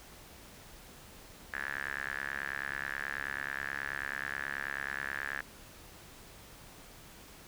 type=tone with band-pass filter; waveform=sawtooth; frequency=69.3 Hz; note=C#2; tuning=in tune; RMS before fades=-38 dBFS; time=1.53-5.41 s; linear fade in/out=5 ms; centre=1700 Hz; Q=9.5; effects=pink hiss -53 dBFS RMS until 7.47 s